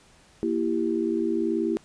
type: chord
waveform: sine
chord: E diminished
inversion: second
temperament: equal with one note detuned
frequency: 233.1 / 331.5 / 392 Hz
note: Bb3 / E4 / G4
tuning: 0 / +10 / 0 cents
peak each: -29 / -25 / -28 dBFS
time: 0.43-1.77 s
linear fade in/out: 0 ms
effects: pink hiss -56 dBFS RMS until 1.84 s + resampled to 22050 Hz